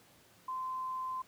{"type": "tone", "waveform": "sine", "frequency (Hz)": 1034, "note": "C6", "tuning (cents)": -21, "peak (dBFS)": -35, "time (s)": [0.48, 1.22], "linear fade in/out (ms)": 5, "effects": ["pink hiss -62 dBFS RMS until 1.27 s", "high-pass 100 Hz 12 dB/octave"]}